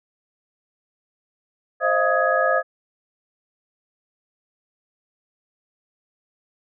sine tone cluster, 526 / 624 / 683 / 1255 / 1670 Hz, C5 / D#5 / F5 / D#6 / G#6, +9 / +5 / -39 / +15 / +9 cents, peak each -23 dBFS, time 1.8-2.63 s, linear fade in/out 50 ms, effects none

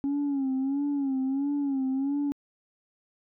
sine tone with vibrato, 275 Hz, C#4, 14 cents flat, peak -23 dBFS, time 0.04-2.32 s, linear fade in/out 0 ms, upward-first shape sine, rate 1.5 Hz, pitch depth 81 cents each way, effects tanh soft clip ceiling -23 dBFS

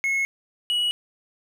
triangle tone pair in turn, 2178 / 2922 Hz, C#7 / F#7, -31 / -22 cents, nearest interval perfect fourth, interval 509 cents, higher second, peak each -19 dBFS, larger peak neither, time 0.04-0.25 / 0.7-0.91 s, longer neither, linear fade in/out 0 ms, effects none

